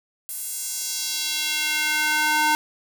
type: tone with high-pass filter sweep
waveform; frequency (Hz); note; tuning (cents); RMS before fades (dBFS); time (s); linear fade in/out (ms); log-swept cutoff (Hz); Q
square; 304.1; D#4; -40; -24; 0.29-2.55; 0; 11000 to 910; 1.4
effects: 7-bit